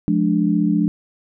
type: chord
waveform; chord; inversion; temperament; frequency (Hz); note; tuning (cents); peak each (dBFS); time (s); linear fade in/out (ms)
sine; D diminished; first; just; 176.2 / 211.4 / 293.7; F3 / Ab3 / D4; +16 / +31 / 0; -19; 0.08-0.88; 0
effects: none